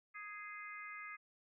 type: harmonic tone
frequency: 415.3 Hz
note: G#4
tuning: in tune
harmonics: 3 / 4 / 5 / 6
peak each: -51 / -53 / -49 / -56 dBFS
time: 0.14-1.17 s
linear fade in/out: 20 ms
effects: none